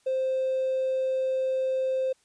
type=tone with hard clipping; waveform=triangle; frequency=523.3 Hz; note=C5; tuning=in tune; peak=-24 dBFS; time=0.06-2.13 s; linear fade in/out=10 ms; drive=3 dB; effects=white hiss -66 dBFS RMS until 2.24 s + resampled to 22050 Hz